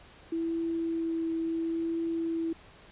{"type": "tone with vibrato", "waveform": "sine", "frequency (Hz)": 329.6, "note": "E4", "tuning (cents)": 0, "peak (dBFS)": -28, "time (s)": [0.32, 2.53], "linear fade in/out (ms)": 5, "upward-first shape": "triangle", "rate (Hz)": 0.74, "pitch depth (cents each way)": 12, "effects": ["pink hiss -54 dBFS RMS until 2.91 s", "resampled to 8000 Hz"]}